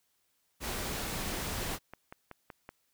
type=noise; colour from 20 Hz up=pink; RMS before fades=-36 dBFS; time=0.6-1.79 s; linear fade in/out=50 ms
type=click train; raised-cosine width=0.5 ms; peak=-29 dBFS; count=8; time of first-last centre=1.37-2.691 s; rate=5.3 Hz
effects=white hiss -75 dBFS RMS until 2.93 s